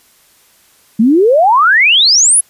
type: exponential sweep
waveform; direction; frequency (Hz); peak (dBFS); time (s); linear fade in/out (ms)
sine; up; 207.9 to 11160; -5; 0.99-2.41; 10
effects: white hiss -49 dBFS RMS until 2.49 s + resampled to 32000 Hz